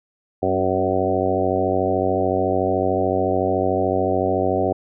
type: harmonic tone with a mistuned harmonic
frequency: 93.7 Hz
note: F#2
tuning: 22 cents sharp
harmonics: 1 / 2 / 3 / 4 / 5 / 6 / 7 / 8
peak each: -28 / -30 / -26 / -24 / -25 / -25 / -25 / -25 dBFS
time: 0.42-4.73 s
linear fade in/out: 10 ms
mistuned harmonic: 3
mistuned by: -23 cents
effects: none